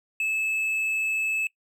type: tone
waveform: triangle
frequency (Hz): 2607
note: E7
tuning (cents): -20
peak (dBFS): -22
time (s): 0.2-1.47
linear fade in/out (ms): 2
effects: noise-tail reverb RT60 0.1 s tail -20 dB re dry